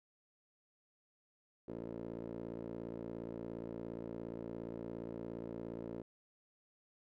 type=tone with band-pass filter; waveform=15% pulse; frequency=57.2 Hz; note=A#1; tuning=32 cents flat; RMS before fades=-45 dBFS; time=1.68-6.02 s; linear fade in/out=5 ms; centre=380 Hz; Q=9.3; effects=none